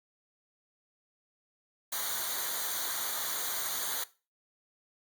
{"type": "noise with comb filter", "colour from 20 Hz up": "white", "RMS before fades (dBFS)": -34, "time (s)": [1.92, 4.04], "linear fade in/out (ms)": 5, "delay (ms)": 0.38, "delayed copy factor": -0.8, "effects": ["noise-tail reverb RT60 0.3 s tail -17 dB re dry", "Opus 48 kbps"]}